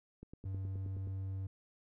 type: click train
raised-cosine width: 3 ms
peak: -36 dBFS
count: 9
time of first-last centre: 0.23-1.073 s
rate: 9.49 Hz
type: tone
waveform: triangle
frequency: 96 Hz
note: G2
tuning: 36 cents flat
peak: -35 dBFS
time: 0.45-1.47 s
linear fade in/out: 5 ms
effects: none